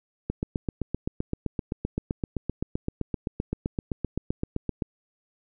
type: click train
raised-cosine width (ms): 3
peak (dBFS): -14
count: 36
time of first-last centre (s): 0.3-4.822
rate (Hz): 7.74
effects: none